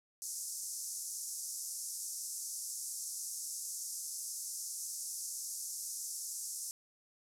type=band-pass noise; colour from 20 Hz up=pink; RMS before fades=-42 dBFS; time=0.22-6.71 s; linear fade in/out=0 ms; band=5500 to 12000 Hz; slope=48 dB/octave; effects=none